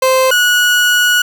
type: tone pair in turn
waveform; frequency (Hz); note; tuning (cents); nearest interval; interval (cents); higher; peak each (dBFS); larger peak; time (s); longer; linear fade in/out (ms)
30% pulse; 521 / 1461.7; C5 / F#6; -7 / -22; octave + tritone; 1785; second; -6; neither; 0.02-0.31 / 0.31-1.22; second; 5
effects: none